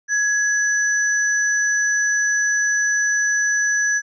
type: tone pair together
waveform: sine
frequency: 1675 / 5969 Hz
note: G#6 / F#8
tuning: +14 / +14 cents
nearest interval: octave + minor seventh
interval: 2200 cents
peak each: -17 / -23 dBFS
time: 0.08-4.02 s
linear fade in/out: 50 ms
effects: none